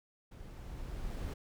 brown noise with level ramp, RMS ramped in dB -49 to -37 dBFS, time 0.31-1.34 s, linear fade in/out 10 ms, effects none

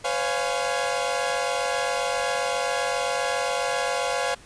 sawtooth chord, C# dominant seventh, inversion third, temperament equal with one note detuned, 506.9 / 554.4 / 698.5 / 830.6 Hz, B4 / C#5 / E#5 / G#5, +45 / 0 / 0 / 0 cents, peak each -25 / -25 / -25 / -27 dBFS, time 0.04-4.35 s, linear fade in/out 10 ms, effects pink hiss -49 dBFS RMS until 4.45 s + resampled to 22050 Hz

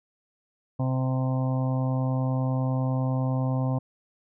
harmonic tone, 130 Hz, C3, 11 cents flat, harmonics 1 / 2 / 4 / 5 / 6 / 7 / 8, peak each -24 / -30 / -36 / -38 / -40 / -41 / -42 dBFS, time 0.79-3.79 s, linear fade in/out 10 ms, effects none

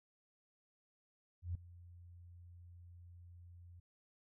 sine tone with ADSR envelope, 87.31 Hz, F2, in tune, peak -35 dBFS, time 1.42-3.8 s, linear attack 130 ms, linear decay 4 ms, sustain -19 dB, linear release 7 ms, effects none

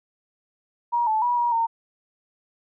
sine tone with pitch steps, 951 / 871 / 969 / 955 / 916 Hz, A#5 / A5 / B5 / A#5 / A#5, +34 / -18 / -33 / +42 / -31 cents, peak -19 dBFS, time 0.92-1.67 s, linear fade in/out 20 ms, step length 150 ms, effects none

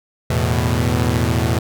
sawtooth chord, E suspended fourth, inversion none, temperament equal with one note detuned, 82.41 / 110 / 123.97 Hz, E2 / A2 / B2, 0 / 0 / +7 cents, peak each -16 dBFS, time 0.3-1.59 s, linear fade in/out 5 ms, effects none

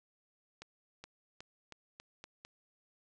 accelerating click train, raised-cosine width 0.2 ms, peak -30 dBFS, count 7, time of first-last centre 0.62-2.45 s, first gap 420 ms, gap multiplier 0.87, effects resampled to 24000 Hz

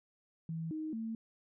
sine tone with pitch steps, 162.8 / 312.4 / 224.4 Hz, E3 / D#4 / A3, -21 / +7 / +34 cents, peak -36 dBFS, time 0.49-1.15 s, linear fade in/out 2 ms, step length 220 ms, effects none

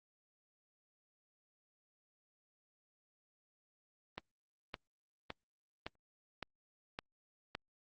click train, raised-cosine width 0.3 ms, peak -24 dBFS, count 7, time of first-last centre 4.18-7.551 s, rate 1.78 Hz, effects Opus 24 kbps

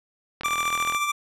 click train, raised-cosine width 0.3 ms, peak -16 dBFS, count 23, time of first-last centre 0.41-0.948 s, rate 40.9 Hz
25% pulse tone with tremolo, 1174.7 Hz, D6, in tune, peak -17 dBFS, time 0.44-1.12 s, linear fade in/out 10 ms, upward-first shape triangle, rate 14 Hz, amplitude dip 55%
effects low-pass 12000 Hz 12 dB/octave

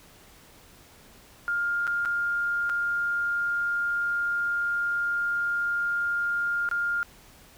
sine tone with dropouts, 1407 Hz, F6, 12 cents sharp, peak -24 dBFS, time 1.48-7.03 s, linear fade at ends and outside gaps 0 ms, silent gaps 1.869-1.876 / 2.051-2.057 / 2.694-2.698 / 6.689-6.713 s, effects pink hiss -53 dBFS RMS until 7.57 s

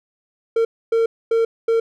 triangle tone bursts at uneven times, 456 Hz, A#4, 38 cents flat, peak -12 dBFS, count 4, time 0.56-0.65 / 0.92-1.06 / 1.31-1.45 / 1.68-1.8 s, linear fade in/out 5 ms, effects none

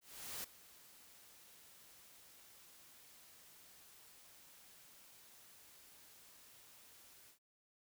white noise with ADSR envelope, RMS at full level -44 dBFS, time 0.01-7.39 s, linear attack 430 ms, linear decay 5 ms, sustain -18 dB, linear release 100 ms, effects none

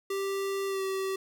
square tone with pitch glide, 392 to 384.4 Hz, G4 to G4, 0 to -34 cents, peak -30 dBFS, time 0.1-1.16 s, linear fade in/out 5 ms, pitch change -34 cents, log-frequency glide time 0.67-0.82 s, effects 12-bit

